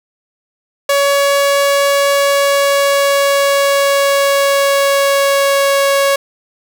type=tone with pitch glide; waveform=sawtooth; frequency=562 to 555.2 Hz; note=C#5 to C#5; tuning=+24 to +3 cents; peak=-6 dBFS; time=0.89-6.16 s; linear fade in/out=5 ms; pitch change=-21 cents; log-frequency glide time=2.13-5.88 s; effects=none